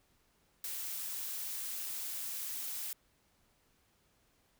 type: noise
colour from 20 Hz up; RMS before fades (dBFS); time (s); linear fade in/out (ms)
blue; -40; 0.64-2.93; 2
effects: pink hiss -72 dBFS RMS until 4.59 s